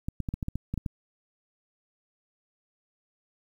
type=clicks; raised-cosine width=5 ms; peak=-18 dBFS; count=10; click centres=0.085 / 0.203 / 0.288 / 0.34 / 0.428 / 0.484 / 0.556 / 0.74 / 0.777 / 0.862 s; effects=9-bit